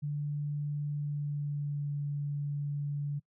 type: tone with pitch glide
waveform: sine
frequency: 146.5 to 144.4 Hz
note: D3 to D3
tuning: -4 to -29 cents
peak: -31 dBFS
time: 0.02-3.2 s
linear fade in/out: 20 ms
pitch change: -25 cents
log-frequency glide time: 0.91-1.94 s
effects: noise-tail reverb RT60 0.1 s tail -24 dB re dry